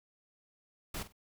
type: noise with echo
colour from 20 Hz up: pink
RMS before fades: -39 dBFS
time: 0.94-1.03 s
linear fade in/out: 5 ms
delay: 47 ms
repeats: 2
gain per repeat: -13 dB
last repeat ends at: 1.124 s
effects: none

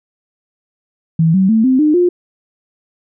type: tone with pitch steps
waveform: sine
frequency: 162.6 / 190.04 / 222.1 / 259.6 / 303.4 / 354.6 Hz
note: E3 / F#3 / A3 / C4 / D#4 / F4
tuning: -23 / +47 / +16 / -13 / -44 / +26 cents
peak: -8 dBFS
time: 1.19-2.09 s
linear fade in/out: 5 ms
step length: 150 ms
effects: none

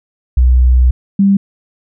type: tone pair in turn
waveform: sine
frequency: 62.5 / 197.51 Hz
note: B1 / G3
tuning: +21 / +13 cents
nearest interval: octave + minor sixth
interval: 1992 cents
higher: second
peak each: -5 / -6 dBFS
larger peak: first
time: 0.37-0.91 / 1.19-1.37 s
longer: first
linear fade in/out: 5 ms
effects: none

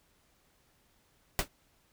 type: noise with exponential decay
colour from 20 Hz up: pink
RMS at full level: -24 dBFS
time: 1.39-1.48 s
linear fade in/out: 0 ms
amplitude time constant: 19 ms
effects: pink hiss -69 dBFS RMS until 1.92 s

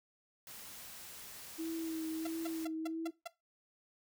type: noise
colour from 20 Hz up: white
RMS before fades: -50 dBFS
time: 0.47-2.65 s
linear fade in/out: 2 ms
type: tone with vibrato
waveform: sine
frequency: 323.2 Hz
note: E4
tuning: 34 cents flat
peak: -36 dBFS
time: 1.58-3.11 s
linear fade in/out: 20 ms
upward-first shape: sine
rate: 1.5 Hz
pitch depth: 24 cents each way
type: tone bursts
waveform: sawtooth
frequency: 680 Hz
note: F5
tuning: 46 cents flat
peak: -36 dBFS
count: 6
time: 2.25-3.276 s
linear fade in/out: 5 ms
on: 21 ms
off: 180 ms
effects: noise-tail reverb RT60 0.2 s tail -17 dB re dry

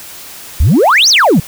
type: exponential two-way sweep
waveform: sine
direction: up then down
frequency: 58.27 to 6490 to 134.3 Hz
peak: -3 dBFS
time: 0.6-1.4 s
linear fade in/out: 5 ms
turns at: 1.09 s
effects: tanh soft clip ceiling -3 dBFS + white hiss -31 dBFS RMS until 1.47 s

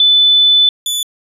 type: tone pair in turn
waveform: sine / sawtooth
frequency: 3500 / 3474 Hz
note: A7 / A7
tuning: -10 / -23 cents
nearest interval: unison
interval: 13 cents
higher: first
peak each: -6 / -12 dBFS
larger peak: first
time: 0-0.69 / 0.86-1.03 s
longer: first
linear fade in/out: 2 ms
effects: resampled to 32000 Hz

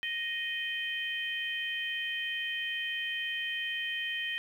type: harmonic tone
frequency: 622.3 Hz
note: D#5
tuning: in tune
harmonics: 3 / 4 / 5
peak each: -35 / -38 / -36 dBFS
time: 0.03-4.38 s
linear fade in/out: 0 ms
effects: 10-bit

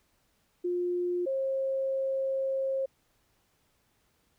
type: tone pair in turn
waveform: sine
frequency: 354.5 / 535.8 Hz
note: F4 / C5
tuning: +26 / +41 cents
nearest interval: perfect fifth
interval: 715 cents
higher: second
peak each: -27 dBFS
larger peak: neither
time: 0.64-1.26 / 1.26-2.86 s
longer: second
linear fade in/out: 10 ms
effects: pink hiss -71 dBFS RMS until 4.38 s

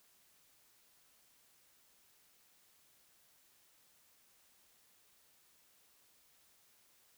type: silence
effects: white hiss -69 dBFS RMS until 7.17 s

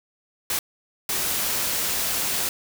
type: noise bursts at uneven times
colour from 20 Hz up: white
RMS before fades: -25 dBFS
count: 2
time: 0.5-0.59 / 1.09-2.49 s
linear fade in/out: 2 ms
effects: none

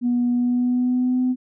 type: tone with pitch glide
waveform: sine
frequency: 243.2 to 253.4 Hz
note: B3 to B3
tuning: -26 to +45 cents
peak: -16 dBFS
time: 0.01-1.36 s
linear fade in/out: 50 ms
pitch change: +71 cents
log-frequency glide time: 0.32-1.22 s
effects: tanh soft clip ceiling -13 dBFS

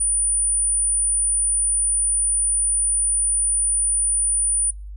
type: tone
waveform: sine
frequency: 9430 Hz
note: D9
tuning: 6 cents sharp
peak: -17 dBFS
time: 0-4.71 s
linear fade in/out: 10 ms
effects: noise-tail reverb RT60 0.3 s tail -24 dB re dry + added 50 Hz sine -32 dBFS peak until 4.96 s

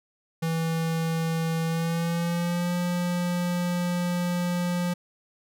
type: tone with pitch glide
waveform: square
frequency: 163.6 to 176.36 Hz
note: E3 to F3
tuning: -13 to +17 cents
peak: -25 dBFS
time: 0.42-4.94 s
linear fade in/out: 10 ms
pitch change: +130 cents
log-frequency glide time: 1.66-2.74 s
effects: none

